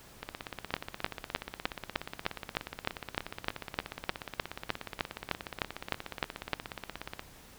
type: two click trains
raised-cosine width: 0.3 ms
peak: -11 / -21 dBFS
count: 20 / 118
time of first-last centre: 0.74-6.533 / 0.23-7.194 s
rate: 3.28 / 16.8 Hz
effects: pink hiss -54 dBFS RMS until 7.58 s